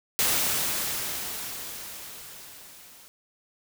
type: noise with level ramp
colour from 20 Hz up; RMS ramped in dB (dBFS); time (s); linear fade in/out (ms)
white; -23 to -51; 0.19-3.08; 0
effects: none